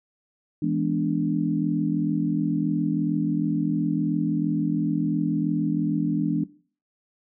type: chord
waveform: sine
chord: E dominant seventh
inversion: none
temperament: equal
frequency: 164.81 / 207.7 / 246.9 / 293.7 Hz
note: E3 / G#3 / B3 / D4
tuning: 0 / 0 / 0 / 0 cents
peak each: -27 / -28 / -29 / -24 dBFS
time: 0.62-6.44 s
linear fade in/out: 5 ms
effects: noise-tail reverb RT60 0.4 s tail -17 dB re dry